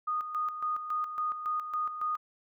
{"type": "tone with tremolo", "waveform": "sine", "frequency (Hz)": 1234, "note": "D#6", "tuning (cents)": -15, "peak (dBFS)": -28, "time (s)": [0.07, 2.17], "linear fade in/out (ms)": 10, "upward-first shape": "square", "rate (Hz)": 3.6, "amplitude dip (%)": 60, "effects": []}